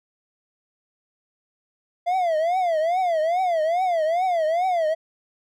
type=tone with vibrato; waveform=triangle; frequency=683 Hz; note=F5; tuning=39 cents flat; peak=-17 dBFS; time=2.06-4.95 s; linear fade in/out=20 ms; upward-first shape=triangle; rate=2.4 Hz; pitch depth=200 cents each way; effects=none